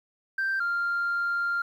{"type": "tone pair in turn", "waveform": "sine", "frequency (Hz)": [1568, 1394.2], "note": ["G6", "F6"], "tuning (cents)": [0, -3], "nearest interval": "major second", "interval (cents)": 203, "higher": "first", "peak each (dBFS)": -23, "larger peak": "neither", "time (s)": [[0.38, 0.6], [0.6, 1.62]], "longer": "second", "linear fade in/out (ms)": 5, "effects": ["tanh soft clip ceiling -22 dBFS", "10-bit"]}